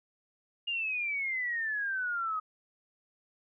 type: exponential sweep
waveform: sine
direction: down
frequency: 2846 to 1250 Hz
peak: -30 dBFS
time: 0.67-2.4 s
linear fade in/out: 10 ms
effects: none